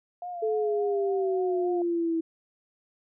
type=tone with vibrato; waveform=sine; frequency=698.5 Hz; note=F5; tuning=in tune; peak=-33 dBFS; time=0.22-1.82 s; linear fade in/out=2 ms; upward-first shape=sine; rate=3.5 Hz; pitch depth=47 cents each way
type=exponential sweep; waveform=sine; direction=down; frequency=440 to 325.1 Hz; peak=-24 dBFS; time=0.42-2.21 s; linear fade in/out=10 ms
effects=none